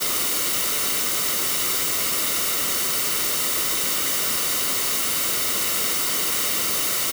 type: noise with comb filter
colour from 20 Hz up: white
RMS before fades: -23 dBFS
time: 0-7.12 s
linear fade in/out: 20 ms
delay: 1.2 ms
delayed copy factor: -0.5
effects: none